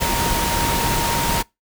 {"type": "tone in noise", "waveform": "sine", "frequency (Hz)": 932.3, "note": "A#5", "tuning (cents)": 0, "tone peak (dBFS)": -23, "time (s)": [0, 1.43], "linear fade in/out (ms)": 20, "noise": "pink", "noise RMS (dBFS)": -21, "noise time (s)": [0, 1.43], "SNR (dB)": -5, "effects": ["noise-tail reverb RT60 0.2 s tail -24 dB re dry"]}